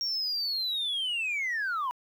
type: linear sweep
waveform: sine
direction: down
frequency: 5600 to 956 Hz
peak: -26 dBFS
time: 0.01-1.91 s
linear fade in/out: 0 ms
effects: tanh soft clip ceiling -26 dBFS + 10-bit